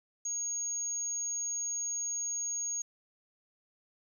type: tone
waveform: sine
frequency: 6600 Hz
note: G#8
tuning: 12 cents flat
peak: -32 dBFS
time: 0.25-2.82 s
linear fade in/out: 5 ms
effects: 10-bit